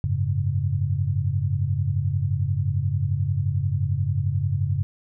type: chord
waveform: sine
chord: F# suspended second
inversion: none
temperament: equal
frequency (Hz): 92.5 / 103.83 / 138.59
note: F#2 / G#2 / C#3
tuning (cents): 0 / 0 / 0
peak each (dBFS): -25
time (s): 0.04-4.83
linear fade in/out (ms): 0
effects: none